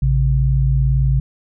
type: tone pair together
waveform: sine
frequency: 56.59 / 134.6 Hz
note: A1 / C3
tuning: +49 / +49 cents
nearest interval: octave + minor third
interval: 1500 cents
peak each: -15 dBFS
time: 0.02-1.2 s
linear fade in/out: 5 ms
effects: none